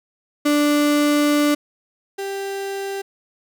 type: tone pair in turn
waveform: 35% pulse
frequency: 293.7 / 393.3 Hz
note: D4 / G4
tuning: 0 / +6 cents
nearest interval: perfect fourth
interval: 506 cents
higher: second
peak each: -13 / -23 dBFS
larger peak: first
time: 0.45-1.55 / 2.18-3.02 s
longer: first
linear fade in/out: 10 ms
effects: none